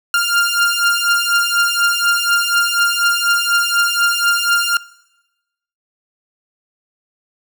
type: beating tone pair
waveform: sawtooth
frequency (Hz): 1396.9 / 1401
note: F6 / F6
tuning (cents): 0 / +5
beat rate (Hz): 4.1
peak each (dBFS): -13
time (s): 0.14-4.77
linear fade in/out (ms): 2
effects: noise-tail reverb RT60 1.0 s tail -21 dB re dry